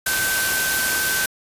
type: tone in noise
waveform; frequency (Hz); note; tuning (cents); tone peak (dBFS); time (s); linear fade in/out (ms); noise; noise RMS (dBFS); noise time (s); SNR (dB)
sine; 1541; G6; -30; -22; 0.06-1.26; 5; white; -22; 0.06-1.26; -3
effects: resampled to 32000 Hz